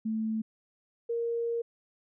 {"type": "tone pair in turn", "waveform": "sine", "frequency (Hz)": [220.2, 466.6], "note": ["A3", "A#4"], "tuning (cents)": [2, 2], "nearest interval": "octave + minor second", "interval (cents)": 1300, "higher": "second", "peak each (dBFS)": -28, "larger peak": "neither", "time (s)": [[0.05, 0.42], [1.09, 1.62]], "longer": "second", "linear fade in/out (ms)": 10, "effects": []}